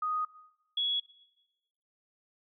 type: tone pair in turn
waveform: sine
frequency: 1244.5 / 3359 Hz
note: D#6 / G#7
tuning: 0 / +19 cents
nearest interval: octave + perfect fourth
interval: 1719 cents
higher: second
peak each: -29 / -27 dBFS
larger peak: second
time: 0.02-0.25 / 0.77-1 s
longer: neither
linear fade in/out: 5 ms
effects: noise-tail reverb RT60 1.0 s tail -19 dB re dry